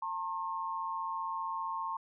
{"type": "tone pair together", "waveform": "sine", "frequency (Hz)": [900, 1075.2], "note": ["A5", "C6"], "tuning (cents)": [39, 47], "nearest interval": "minor third", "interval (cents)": 308, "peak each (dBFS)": [-37, -36], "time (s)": [0.02, 1.97], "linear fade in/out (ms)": 5, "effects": []}